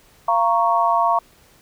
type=chord; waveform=sine; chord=Bb minor; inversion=second; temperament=equal with one note detuned; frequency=689.2 / 932.3 / 1108.7 Hz; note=F5 / Bb5 / Db6; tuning=-23 / 0 / 0 cents; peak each=-19 dBFS; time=0.28-1.19 s; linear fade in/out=5 ms; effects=pink hiss -53 dBFS RMS until 1.61 s